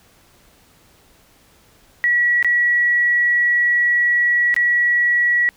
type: tone with dropouts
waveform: sine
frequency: 1930 Hz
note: B6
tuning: 40 cents flat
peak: -13 dBFS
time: 2.04-5.49 s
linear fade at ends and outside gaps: 0 ms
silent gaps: 2.427-2.446 / 4.542-4.564 s
effects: pink hiss -53 dBFS RMS until 5.56 s